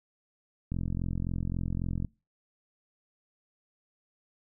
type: click train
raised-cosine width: 5 ms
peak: -20 dBFS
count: 59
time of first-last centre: 0.72-2.047 s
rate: 43.7 Hz
effects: noise-tail reverb RT60 0.3 s tail -26 dB re dry